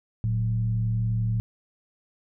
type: tone with frequency modulation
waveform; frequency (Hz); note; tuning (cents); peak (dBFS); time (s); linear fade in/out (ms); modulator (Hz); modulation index
sine; 113.1; A2; +48; -22; 0.24-1.4; 0; 71.6; 0.47
effects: none